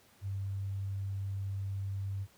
sine tone, 98 Hz, G2, in tune, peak -33 dBFS, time 0.21-2.27 s, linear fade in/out 50 ms, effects pink hiss -63 dBFS RMS until 2.37 s + high-pass 60 Hz 12 dB/octave

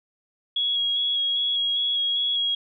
sine tone with vibrato, 3322 Hz, G#7, in tune, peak -21 dBFS, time 0.56-2.55 s, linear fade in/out 5 ms, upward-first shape square, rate 2.5 Hz, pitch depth 12 cents each way, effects none

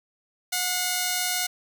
5% pulse tone pair together, 726 / 2067 Hz, F#5 / C7, -33 / -22 cents, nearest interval octave + tritone, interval 1811 cents, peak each -14 / -20 dBFS, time 0.52-1.47 s, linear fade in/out 10 ms, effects none

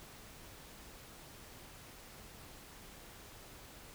silence, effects pink hiss -54 dBFS RMS until 3.94 s

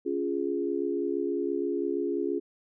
sine chord, Db major, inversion none, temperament equal with one note detuned, 280.4 / 349.2 / 415.3 Hz, Db4 / F4 / Ab4, +20 / 0 / 0 cents, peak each -32 / -30 / -31 dBFS, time 0.05-2.4 s, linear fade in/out 20 ms, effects none

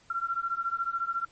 sine beating tone pair, 1359 / 1373 Hz, F6 / F6, -48 / -30 cents, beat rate 14 Hz, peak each -31 dBFS, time 0.1-1.25 s, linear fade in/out 5 ms, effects pink hiss -61 dBFS RMS until 1.31 s + MP3 32 kbps

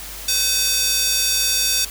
square tone with high-pass filter, 512 Hz, C5, 38 cents flat, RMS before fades -19 dBFS, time 0.28-1.85 s, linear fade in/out 5 ms, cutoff 4700 Hz, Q 1.3, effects added 50 Hz sine -38 dBFS peak until 1.9 s + white hiss -34 dBFS RMS until 1.9 s

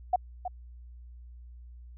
sine tone with echo, 728 Hz, F#5, 28 cents flat, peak -20 dBFS, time 0.13-0.16 s, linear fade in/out 5 ms, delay 320 ms, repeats 1, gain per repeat -10 dB, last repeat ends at 0.48 s, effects added 60 Hz sine -45 dBFS peak until 1.97 s

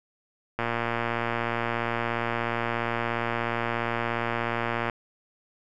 click train, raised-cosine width 0.5 ms, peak -12 dBFS, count 505, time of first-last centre 0.59-4.898 s, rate 117 Hz, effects none

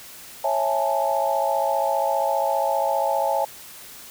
sine chord, A major seventh, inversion first, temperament just, 550 / 660 / 825 / 880 Hz, C#5 / E5 / G#5 / A5, -14 / +2 / -12 / 0 cents, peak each -25 dBFS, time 0.44-3.45 s, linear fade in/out 5 ms, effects white hiss -42 dBFS RMS until 4.1 s

